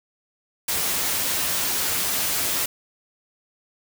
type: noise with comb filter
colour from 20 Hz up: white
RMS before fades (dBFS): -24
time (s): 0.68-2.66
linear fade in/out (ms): 5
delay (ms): 11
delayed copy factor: +0.5
effects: none